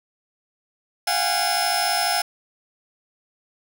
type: tone cluster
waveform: sawtooth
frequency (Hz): 693 / 745 / 819 / 5240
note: F5 / F#5 / G#5 / E8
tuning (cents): -14 / +12 / -24 / -11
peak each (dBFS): -22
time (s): 1.07-2.22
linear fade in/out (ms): 5
effects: none